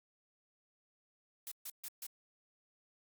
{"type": "noise bursts", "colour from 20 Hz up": "blue", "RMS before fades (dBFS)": -44, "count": 4, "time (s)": [1.47, 2.066], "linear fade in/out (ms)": 0, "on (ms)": 44, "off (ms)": 140, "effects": ["Opus 48 kbps"]}